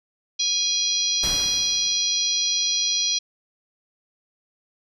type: harmonic tone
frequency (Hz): 823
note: G#5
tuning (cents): -16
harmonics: 3 / 4 / 5 / 6 / 7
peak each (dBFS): -36 / -26 / -25 / -30 / -24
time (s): 0.39-3.19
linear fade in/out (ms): 10
type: noise with exponential decay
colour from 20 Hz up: pink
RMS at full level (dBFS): -29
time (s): 1.23-2.38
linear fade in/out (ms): 5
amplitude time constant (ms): 250
effects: resampled to 32000 Hz